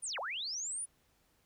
sine linear two-way sweep, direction down then up, 9980 to 483.2 to 9980 Hz, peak -36 dBFS, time 0.02-0.86 s, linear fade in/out 20 ms, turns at 0.19 s, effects pink hiss -72 dBFS RMS until 1.45 s

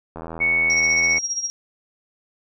click train, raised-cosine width 1 ms, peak -19 dBFS, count 85, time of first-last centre 0.16-1.182 s, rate 82.2 Hz
sine tone, 2217 Hz, C#7, in tune, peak -16 dBFS, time 0.4-1.19 s, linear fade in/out 20 ms
sine tone with tremolo, 5630 Hz, F8, 13 cents sharp, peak -20 dBFS, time 0.7-1.5 s, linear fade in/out 0 ms, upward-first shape sine, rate 15 Hz, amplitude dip 70%
effects none

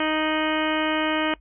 harmonic tone with a mistuned harmonic, 311.1 Hz, D#4, in tune, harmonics 1 / 2 / 3 / 4 / 5 / 6 / 7 / 8 / 9 / 10, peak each -25 / -28 / -30 / -31 / -32 / -33 / -33 / -34 / -35 / -35 dBFS, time 0-1.34 s, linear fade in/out 2 ms, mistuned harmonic 9, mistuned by +61 cents, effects noise-tail reverb RT60 0.1 s tail -21 dB re dry + added 50 Hz sine -50 dBFS peak until 1.4 s

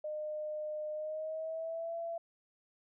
sine tone with pitch glide, 609 to 671.8 Hz, D#5 to E5, -37 to +33 cents, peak -36 dBFS, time 0.04-2.18 s, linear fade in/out 5 ms, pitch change +170 cents, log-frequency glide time 0.92-1.96 s, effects none

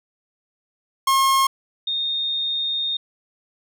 45% pulse / sine tone pair in turn, 1076 / 3678 Hz, C6 / A#7, +48 / -24 cents, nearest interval octave + major sixth, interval 2128 cents, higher second, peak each -15 / -21 dBFS, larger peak first, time 1.07-1.47 / 1.87-2.97 s, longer second, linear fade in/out 5 ms, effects none

